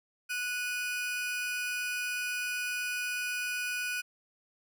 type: tone pair together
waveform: 40% pulse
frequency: 1473 / 2477 Hz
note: F#6 / D#7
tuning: -8 / -8 cents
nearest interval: major sixth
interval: 900 cents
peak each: -34 / -34 dBFS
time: 0.29-4.02 s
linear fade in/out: 20 ms
effects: none